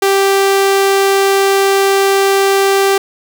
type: tone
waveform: sawtooth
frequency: 392 Hz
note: G4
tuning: in tune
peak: -5 dBFS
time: 0.02-2.98 s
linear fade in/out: 5 ms
effects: none